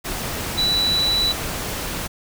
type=tone in noise; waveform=sine; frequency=3951 Hz; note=B7; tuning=in tune; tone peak=-17 dBFS; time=0.57-1.33 s; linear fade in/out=20 ms; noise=pink; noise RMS=-27 dBFS; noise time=0.04-2.08 s; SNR=+7 dB; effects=none